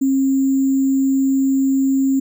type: tone with sample-and-hold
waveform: sine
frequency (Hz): 269.3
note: C#4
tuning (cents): -50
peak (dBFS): -13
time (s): 0.01-2.2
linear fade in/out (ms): 10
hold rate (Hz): 7350
effects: none

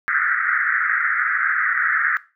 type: band-pass noise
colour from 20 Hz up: pink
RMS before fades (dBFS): -20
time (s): 0.08-2.17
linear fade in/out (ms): 0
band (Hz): 1300 to 2000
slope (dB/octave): 96
effects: noise-tail reverb RT60 0.3 s tail -18 dB re dry

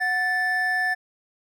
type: tone pair together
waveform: triangle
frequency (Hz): 735 / 1757.8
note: F#5 / A6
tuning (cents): -12 / -2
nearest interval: octave + minor third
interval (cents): 1510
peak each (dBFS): -26 / -20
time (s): 0-0.95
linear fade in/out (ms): 20
effects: none

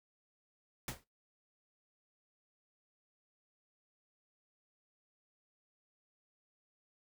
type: noise with exponential decay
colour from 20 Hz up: pink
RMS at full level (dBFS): -36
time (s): 0.88-1.04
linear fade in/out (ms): 2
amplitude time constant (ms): 33
effects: noise-tail reverb RT60 0.2 s tail -18 dB re dry

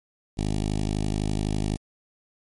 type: tone with notch filter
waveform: 10% pulse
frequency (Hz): 51.91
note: G#1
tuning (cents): 0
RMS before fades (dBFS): -26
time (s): 0.37-1.77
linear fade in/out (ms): 20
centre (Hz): 1400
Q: 0.53
effects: MP3 48 kbps

